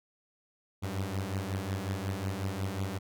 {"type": "beating tone pair", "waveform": "sawtooth", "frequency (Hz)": [94, 99.5], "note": ["F#2", "G2"], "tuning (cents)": [28, 26], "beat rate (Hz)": 5.5, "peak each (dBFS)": [-31, -31], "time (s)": [0.82, 2.99], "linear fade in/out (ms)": 20, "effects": []}